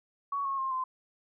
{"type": "tone with pitch steps", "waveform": "sine", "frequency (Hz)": [1121, 1091.6, 1063, 1035.1], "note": ["C#6", "C#6", "C6", "C6"], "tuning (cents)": [19, -27, 27, -19], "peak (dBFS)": -29, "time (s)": [0.32, 0.84], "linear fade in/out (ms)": 5, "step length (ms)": 130, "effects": []}